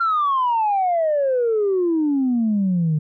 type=exponential sweep; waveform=sine; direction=down; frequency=1391 to 149.1 Hz; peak=-15 dBFS; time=0-2.99 s; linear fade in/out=10 ms; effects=tanh soft clip ceiling -13 dBFS